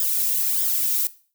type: noise with flanger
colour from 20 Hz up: violet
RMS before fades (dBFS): -22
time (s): 0-1.07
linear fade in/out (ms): 2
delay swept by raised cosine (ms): 0.58 to 2.18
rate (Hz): 1.6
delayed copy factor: +0.95
effects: noise-tail reverb RT60 0.4 s tail -17 dB re dry